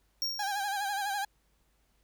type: tone with exponential decay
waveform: square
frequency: 5560 Hz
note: F8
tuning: 9 cents flat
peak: -28 dBFS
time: 0.22-0.87 s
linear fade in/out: 1 ms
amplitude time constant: 140 ms
type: tone with vibrato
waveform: 30% pulse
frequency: 804 Hz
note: G5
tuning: 44 cents sharp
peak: -28 dBFS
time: 0.39-1.25 s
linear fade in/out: 5 ms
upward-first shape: sine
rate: 12 Hz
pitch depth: 64 cents each way
effects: added 50 Hz sine -70 dBFS peak until 2.03 s + pink hiss -73 dBFS RMS until 2.03 s